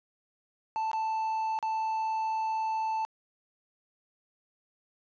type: tone with dropouts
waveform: triangle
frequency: 882 Hz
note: A5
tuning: 4 cents sharp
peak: -26 dBFS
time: 0.76-3.05 s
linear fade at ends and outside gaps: 0 ms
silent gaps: 0.915-0.932 / 1.589-1.627 s
effects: resampled to 16000 Hz + 11-bit